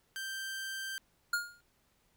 sawtooth tone, 1568 Hz, G6, in tune, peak -34 dBFS, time 0.16-0.98 s, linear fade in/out 0 ms
square tone with exponential decay, 1420 Hz, F6, 28 cents sharp, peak -27 dBFS, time 1.33-1.61 s, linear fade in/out 5 ms, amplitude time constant 60 ms
effects pink hiss -72 dBFS RMS until 2.16 s

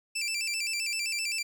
20% pulse tone with vibrato, 2496 Hz, D#7, 5 cents sharp, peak -24 dBFS, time 0.15-1.43 s, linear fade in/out 10 ms, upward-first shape square, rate 7.7 Hz, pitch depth 100 cents each way, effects none

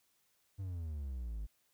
triangle exponential sweep, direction down, 99.6 to 50.1 Hz, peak -36 dBFS, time 0.58-1.47 s, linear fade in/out 20 ms, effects white hiss -75 dBFS RMS until 1.73 s

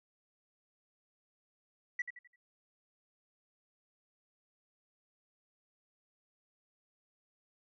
sine tone with echo, 1953 Hz, B6, 20 cents flat, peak -30 dBFS, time 1.99-2.02 s, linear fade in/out 5 ms, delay 85 ms, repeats 4, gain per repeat -9 dB, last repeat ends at 2.36 s, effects tanh soft clip ceiling -28 dBFS

